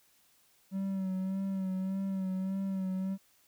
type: tone with vibrato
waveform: triangle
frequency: 190.8 Hz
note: G3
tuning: 47 cents flat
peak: -29 dBFS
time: 0.71-3.18 s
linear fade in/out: 50 ms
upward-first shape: sine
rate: 1.7 Hz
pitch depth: 34 cents each way
effects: white hiss -67 dBFS RMS until 3.47 s